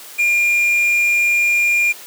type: tone with quantisation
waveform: triangle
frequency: 2400 Hz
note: D7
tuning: 37 cents sharp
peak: -11 dBFS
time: 0.18-1.93 s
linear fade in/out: 20 ms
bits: 6
effects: white hiss -37 dBFS RMS until 2.06 s + high-pass 300 Hz 12 dB/octave